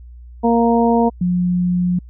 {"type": "harmonic tone", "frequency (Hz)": 233.1, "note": "A#3", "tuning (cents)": 0, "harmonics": [1, 2, 3, 4], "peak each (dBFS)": [-14, -17, -19, -20], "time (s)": [0.43, 1.1], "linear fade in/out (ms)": 20}
{"type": "tone", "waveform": "sine", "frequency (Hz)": 178.6, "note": "F3", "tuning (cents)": 39, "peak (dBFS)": -14, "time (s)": [1.21, 1.99], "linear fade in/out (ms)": 5}
{"effects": ["added 60 Hz sine -35 dBFS peak until 2.09 s"]}